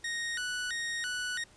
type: tone with vibrato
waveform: sawtooth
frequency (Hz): 1661.2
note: G#6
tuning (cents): 0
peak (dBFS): -29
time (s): 0.04-1.44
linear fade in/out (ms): 5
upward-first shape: square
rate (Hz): 1.5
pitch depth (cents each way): 200
effects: pink hiss -59 dBFS RMS until 1.56 s + resampled to 22050 Hz